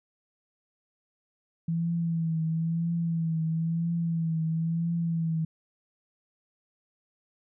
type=tone with vibrato; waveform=sine; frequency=164.81 Hz; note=E3; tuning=in tune; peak=-25 dBFS; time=1.68-5.45 s; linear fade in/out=5 ms; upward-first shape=triangle; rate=1 Hz; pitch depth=52 cents each way; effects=none